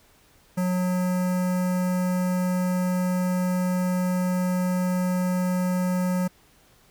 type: tone with notch filter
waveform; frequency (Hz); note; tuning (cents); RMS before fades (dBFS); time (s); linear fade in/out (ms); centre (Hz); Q
square; 181.8; F#3; -30; -24; 0.57-6.28; 10; 3500; 0.68
effects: pink hiss -58 dBFS RMS until 6.9 s